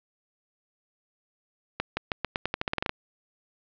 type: accelerating click train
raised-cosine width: 0.3 ms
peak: -10 dBFS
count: 14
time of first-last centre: 1.8-2.894 s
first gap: 170 ms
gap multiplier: 0.87
effects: low-pass 4000 Hz 12 dB/octave